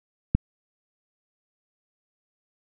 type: click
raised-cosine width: 5 ms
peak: -6 dBFS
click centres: 0.35 s
effects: none